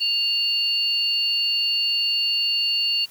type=tone pair together; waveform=sine; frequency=2797 / 4445 Hz; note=F7 / C#8; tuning=+2 / +4 cents; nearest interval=minor sixth; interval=802 cents; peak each=-22 dBFS; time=0-3.06 s; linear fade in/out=20 ms; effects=white hiss -49 dBFS RMS until 3.1 s